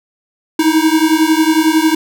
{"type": "beating tone pair", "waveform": "square", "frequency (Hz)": [311.6, 322.6], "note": ["D#4", "E4"], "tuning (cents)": [3, -37], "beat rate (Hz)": 11, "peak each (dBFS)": -13, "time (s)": [0.59, 1.95], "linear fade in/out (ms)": 5, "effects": []}